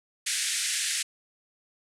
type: band-pass noise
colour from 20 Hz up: white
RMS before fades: -29 dBFS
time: 0.26-1.03 s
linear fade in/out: 10 ms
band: 1600 to 10000 Hz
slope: 48 dB/octave
effects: none